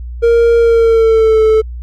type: tone with pitch glide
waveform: triangle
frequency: 466.2 to 437.5 Hz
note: A#4 to A4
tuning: 0 to -10 cents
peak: -4 dBFS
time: 0.22-1.62 s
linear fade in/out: 20 ms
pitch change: -110 cents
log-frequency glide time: 0.58-1.42 s
effects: added 60 Hz sine -22 dBFS peak until 1.82 s